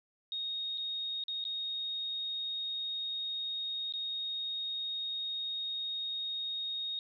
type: tone with dropouts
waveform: sine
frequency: 3729 Hz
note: A#7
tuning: in tune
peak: -34 dBFS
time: 0.32-6.99 s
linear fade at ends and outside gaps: 1 ms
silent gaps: 0.775-0.78 / 1.238-1.282 / 1.441-1.451 / 3.924-3.937 s
effects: none